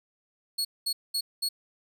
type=tone bursts; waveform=40% pulse; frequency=4350 Hz; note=C#8; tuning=33 cents flat; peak=-25 dBFS; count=4; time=0.58-1.49 s; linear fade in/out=10 ms; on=70 ms; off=210 ms; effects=none